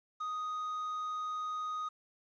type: tone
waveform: triangle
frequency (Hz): 1246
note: D#6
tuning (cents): +2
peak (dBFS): -33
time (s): 0.2-1.89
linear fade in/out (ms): 10
effects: resampled to 16000 Hz + 11-bit